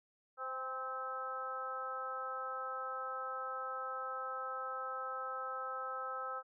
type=harmonic tone with a mistuned harmonic; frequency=260 Hz; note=C4; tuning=11 cents flat; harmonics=2 / 3 / 4 / 5 / 6; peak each=-46 / -48 / -50 / -40 / -52 dBFS; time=0.37-6.43 s; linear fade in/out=50 ms; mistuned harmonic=3; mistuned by=+32 cents; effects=none